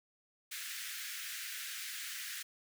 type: high-pass noise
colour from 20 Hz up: pink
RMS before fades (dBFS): -43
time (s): 0.51-2.43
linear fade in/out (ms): 10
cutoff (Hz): 1500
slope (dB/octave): 48
effects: none